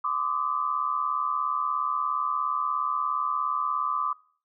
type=tone cluster; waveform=sine; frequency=1031 / 1168 / 1248 Hz; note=C6 / D6 / D#6; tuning=-26 / -10 / +5 cents; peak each=-32 / -27 / -30 dBFS; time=0.04-4.13 s; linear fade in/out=5 ms; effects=noise-tail reverb RT60 0.5 s tail -24 dB re dry